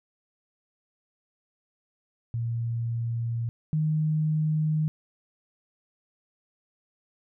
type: tone pair in turn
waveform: sine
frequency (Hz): 116.54 / 154.84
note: A#2 / D#3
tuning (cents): 0 / -8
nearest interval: perfect fourth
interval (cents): 492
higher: second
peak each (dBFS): -26 / -22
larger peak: second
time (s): 2.34-3.49 / 3.73-4.88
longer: neither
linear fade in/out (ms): 0
effects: none